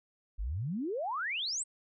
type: exponential sweep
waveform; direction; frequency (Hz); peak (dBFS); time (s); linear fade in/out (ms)
sine; up; 43.27 to 8600; -32; 0.38-1.64; 20
effects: none